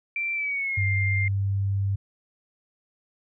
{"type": "tone with pitch glide", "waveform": "sine", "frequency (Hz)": [2349, 2105], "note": ["D7", "C7"], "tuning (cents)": [0, 10], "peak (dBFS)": -25, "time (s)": [0.16, 1.28], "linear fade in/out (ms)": 2, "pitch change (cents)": -190, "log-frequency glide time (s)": [0.34, 0.84]}
{"type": "tone", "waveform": "sine", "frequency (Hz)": 98.6, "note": "G2", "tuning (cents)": 11, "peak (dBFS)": -22, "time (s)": [0.77, 1.96], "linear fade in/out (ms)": 10}
{"effects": []}